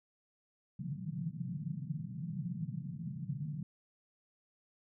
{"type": "band-pass noise", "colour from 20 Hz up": "white", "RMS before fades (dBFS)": -40, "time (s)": [0.79, 3.63], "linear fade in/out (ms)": 5, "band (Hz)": [130, 180], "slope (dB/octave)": 48, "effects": []}